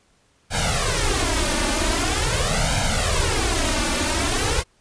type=noise with flanger; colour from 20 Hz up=pink; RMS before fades=-21 dBFS; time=0.5-4.64 s; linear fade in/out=50 ms; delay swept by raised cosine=1.3 to 3.4 ms; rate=0.44 Hz; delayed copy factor=+0.9; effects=pink hiss -61 dBFS RMS until 4.8 s + resampled to 22050 Hz